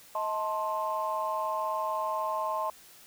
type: chord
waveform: sine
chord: A diminished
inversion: second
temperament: just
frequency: 633.6 / 880 / 1056 Hz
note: Eb5 / A5 / C6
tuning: +31 / 0 / +16 cents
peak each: -33 / -33 / -31 dBFS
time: 0.15-2.7 s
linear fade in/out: 2 ms
effects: tanh soft clip ceiling -20 dBFS + white hiss -54 dBFS RMS until 3.06 s